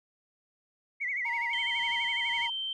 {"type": "tone with vibrato", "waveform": "sine", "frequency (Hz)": 2093, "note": "C7", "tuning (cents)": 0, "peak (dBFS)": -29, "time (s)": [1, 2.48], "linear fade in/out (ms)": 20, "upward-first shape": "sine", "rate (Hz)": 12, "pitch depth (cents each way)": 130}
{"type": "tone with tremolo", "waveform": "triangle", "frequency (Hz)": 937, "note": "A#5", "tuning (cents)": 9, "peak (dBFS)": -31, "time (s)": [1.25, 2.5], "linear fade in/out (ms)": 5, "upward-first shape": "sine", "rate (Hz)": 1.9, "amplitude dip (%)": 50}
{"type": "tone", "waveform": "sine", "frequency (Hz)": 3120, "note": "G7", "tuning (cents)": -9, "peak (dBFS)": -31, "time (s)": [1.53, 2.73], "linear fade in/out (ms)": 2}
{"effects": ["tanh soft clip ceiling -20 dBFS"]}